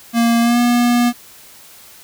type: tone with pitch glide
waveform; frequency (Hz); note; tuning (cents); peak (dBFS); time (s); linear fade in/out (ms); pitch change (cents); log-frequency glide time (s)
square; 233.1 to 241; A#3 to B3; 0 to -42; -12; 0.13-1.13; 50; +58; 0.41-0.59
effects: white hiss -42 dBFS RMS until 2.03 s